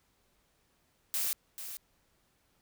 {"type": "noise with echo", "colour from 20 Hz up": "blue", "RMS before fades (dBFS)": -32, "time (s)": [1.14, 1.33], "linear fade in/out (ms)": 0, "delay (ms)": 440, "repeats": 1, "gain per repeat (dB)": -10, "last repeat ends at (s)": 1.77, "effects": ["pink hiss -72 dBFS RMS until 2.61 s"]}